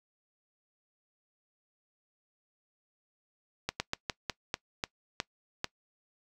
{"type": "slowing click train", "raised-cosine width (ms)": 0.2, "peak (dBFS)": -13, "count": 9, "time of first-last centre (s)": [3.69, 5.644], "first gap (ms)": 110, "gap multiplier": 1.22, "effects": ["noise-tail reverb RT60 0.1 s tail -22 dB re dry"]}